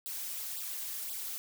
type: noise with flanger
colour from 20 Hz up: blue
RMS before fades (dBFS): -39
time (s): 0.06-1.38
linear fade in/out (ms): 0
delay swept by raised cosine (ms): 0.23 to 5.83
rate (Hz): 1.9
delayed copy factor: +0.95
effects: none